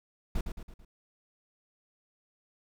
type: noise with echo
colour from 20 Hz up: brown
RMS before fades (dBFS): -29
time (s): 0.35-0.41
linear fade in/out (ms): 5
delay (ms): 110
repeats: 4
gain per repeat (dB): -6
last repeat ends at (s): 0.85
effects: none